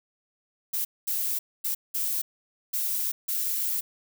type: noise bursts at uneven times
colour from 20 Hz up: violet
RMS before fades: -28 dBFS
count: 6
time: 0.73-0.85 / 1.07-1.39 / 1.64-1.75 / 1.94-2.22 / 2.73-3.12 / 3.28-3.81 s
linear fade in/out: 10 ms
effects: none